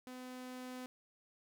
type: tone with level ramp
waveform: sawtooth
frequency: 253.3 Hz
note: B3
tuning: 44 cents sharp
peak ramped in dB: -43 to -40 dBFS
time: 0.07-0.86 s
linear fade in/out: 0 ms
effects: none